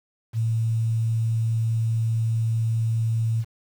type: tone with quantisation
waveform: sine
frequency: 113.1 Hz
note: A2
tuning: 48 cents sharp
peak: -20 dBFS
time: 0.33-3.45 s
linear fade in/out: 50 ms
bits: 8
effects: none